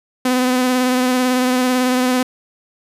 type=tone with vibrato; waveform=sawtooth; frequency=252.9 Hz; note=B3; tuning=41 cents sharp; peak=-10 dBFS; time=0.25-2.23 s; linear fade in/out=5 ms; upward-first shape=sine; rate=18 Hz; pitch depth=23 cents each way; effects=resampled to 32000 Hz